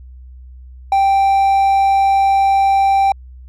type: tone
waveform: triangle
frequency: 784 Hz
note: G5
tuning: in tune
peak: -8 dBFS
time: 0.92-3.12 s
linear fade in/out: 2 ms
effects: added 63 Hz sine -34 dBFS peak until 3.48 s